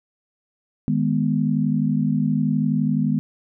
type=chord; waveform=sine; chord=G# minor; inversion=second; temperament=equal; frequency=155.56 / 207.7 / 246.9 Hz; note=D#3 / G#3 / B3; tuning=0 / 0 / 0 cents; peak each=-22 dBFS; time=0.88-3.19 s; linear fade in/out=0 ms; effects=none